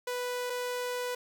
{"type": "tone pair in turn", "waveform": "sawtooth", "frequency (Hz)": [493.9, 493.9], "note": ["B4", "B4"], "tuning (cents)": [0, 0], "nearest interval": "unison", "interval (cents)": 0, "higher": "neither", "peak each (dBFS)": -28, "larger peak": "neither", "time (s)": [[0.07, 0.5], [0.5, 1.15]], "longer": "second", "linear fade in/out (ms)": 5, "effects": []}